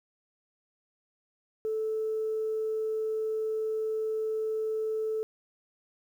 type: tone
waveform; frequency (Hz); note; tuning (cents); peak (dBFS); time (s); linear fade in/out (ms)
sine; 437.6; A4; -9; -27; 1.65-5.23; 0
effects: tanh soft clip ceiling -23 dBFS + 10-bit